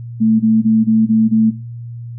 sine tone bursts, 221.1 Hz, A3, 9 cents sharp, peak -9 dBFS, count 6, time 0.2-1.51 s, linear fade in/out 20 ms, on 200 ms, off 22 ms, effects noise-tail reverb RT60 0.4 s tail -22 dB re dry + added 118 Hz sine -26 dBFS peak until 2.18 s

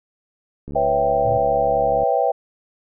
click train, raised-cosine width 3 ms, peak -21 dBFS, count 98, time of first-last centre 0.68-2.033 s, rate 71.7 Hz
sine chord, C# half-diminished seventh, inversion third, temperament equal, 493.9 / 554.4 / 659.3 / 784 Hz, B4 / C#5 / E5 / G5, 0 / 0 / 0 / 0 cents, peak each -22 / -22 / -21 / -20 dBFS, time 0.75-2.32 s, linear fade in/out 10 ms
triangle tone, 115.3 Hz, A#2, 19 cents flat, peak -23 dBFS, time 1.25-1.38 s, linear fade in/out 5 ms
effects none

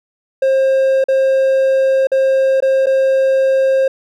triangle tone with dropouts, 533 Hz, C5, 32 cents sharp, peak -8 dBFS, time 0.42-3.88 s, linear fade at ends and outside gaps 5 ms, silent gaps 1.041-1.084 / 2.071-2.117 / 2.604-2.623 / 2.86-2.867 s, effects none

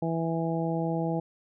harmonic tone, 164.81 Hz, E3, in tune, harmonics 1 / 2 / 3 / 4 / 5, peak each -29 / -32 / -34 / -35 / -36 dBFS, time 0.02-1.2 s, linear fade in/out 5 ms, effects none

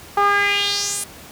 sawtooth tone with band-pass filter sweep, 404.7 Hz, G#4, 45 cents flat, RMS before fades -19 dBFS, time 0.17-1.04 s, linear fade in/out 5 ms, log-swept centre 960 to 10000 Hz, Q 3.7, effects pink hiss -40 dBFS RMS until 1.31 s + high-pass 60 Hz 12 dB/octave

